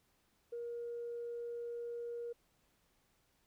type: tone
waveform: sine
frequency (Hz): 473.1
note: A#4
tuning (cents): +26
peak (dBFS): -39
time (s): 0.52-2.33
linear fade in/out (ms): 10
effects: tanh soft clip ceiling -35 dBFS + pink hiss -75 dBFS RMS until 3.46 s